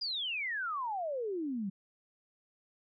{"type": "exponential sweep", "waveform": "sine", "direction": "down", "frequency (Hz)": [4988, 185], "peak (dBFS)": -33, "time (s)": [0.01, 1.7], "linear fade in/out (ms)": 10, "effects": []}